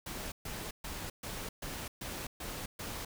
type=noise bursts; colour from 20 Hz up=pink; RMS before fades=-41 dBFS; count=8; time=0.06-3.05 s; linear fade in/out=5 ms; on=260 ms; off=130 ms; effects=none